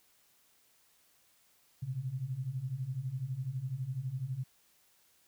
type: beating tone pair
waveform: sine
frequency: 122.8 / 134.8 Hz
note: B2 / C#3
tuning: -9 / -48 cents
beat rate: 12 Hz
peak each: -39 / -36 dBFS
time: 1.82-4.44 s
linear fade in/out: 10 ms
effects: white hiss -68 dBFS RMS until 5.27 s